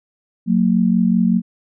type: tone pair together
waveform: sine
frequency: 183.29 / 228.5 Hz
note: F#3 / A#3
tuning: -16 / -34 cents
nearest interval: major third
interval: 382 cents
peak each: -15 dBFS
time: 0.46-1.42 s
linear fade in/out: 50 ms
effects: none